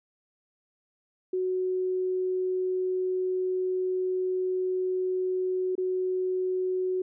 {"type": "tone with dropouts", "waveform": "sine", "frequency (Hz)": 370, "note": "F#4", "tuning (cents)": 0, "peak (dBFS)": -25, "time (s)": [1.33, 7.02], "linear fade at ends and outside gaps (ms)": 5, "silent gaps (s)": [5.754, 5.779], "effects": []}